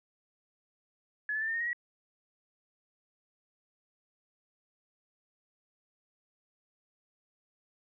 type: tone with pitch steps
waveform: sine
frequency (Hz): 1704 / 1738.8 / 1774.3 / 1810.5 / 1847.5 / 1885.3 / 1923.8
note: G#6 / A6 / A6 / A6 / A#6 / A#6 / B6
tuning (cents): +44 / -21 / +14 / +49 / -16 / +19 / -46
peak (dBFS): -30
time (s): 1.29-1.731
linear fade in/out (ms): 2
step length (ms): 63
effects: none